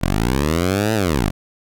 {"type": "linear two-way sweep", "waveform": "10% pulse", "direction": "up then down", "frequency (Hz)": [40.19, 112.6, 40.19], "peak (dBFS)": -8, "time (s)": [0.01, 1.31], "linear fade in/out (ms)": 20, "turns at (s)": 0.94, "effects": []}